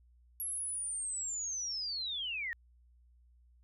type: linear sweep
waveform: sine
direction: down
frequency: 11360 to 1800 Hz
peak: -35 dBFS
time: 0.4-2.53 s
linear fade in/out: 0 ms
effects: added 60 Hz sine -61 dBFS peak until 3.63 s